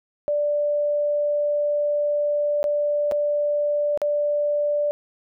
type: tone with dropouts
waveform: sine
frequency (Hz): 587.3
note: D5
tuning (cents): 0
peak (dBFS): -19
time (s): 0.28-4.91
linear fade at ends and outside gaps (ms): 0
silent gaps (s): 2.63-2.641 / 3.113-3.12 / 3.975-4.017
effects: none